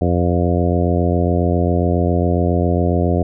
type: harmonic tone with a mistuned harmonic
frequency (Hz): 87.31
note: F2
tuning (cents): 0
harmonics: 1 / 2 / 3 / 4 / 5 / 6 / 7 / 8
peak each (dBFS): -17 / -20 / -22 / -23 / -24 / -25 / -25 / -26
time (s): 0.01-3.23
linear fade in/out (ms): 5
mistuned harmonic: 8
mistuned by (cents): +18
effects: none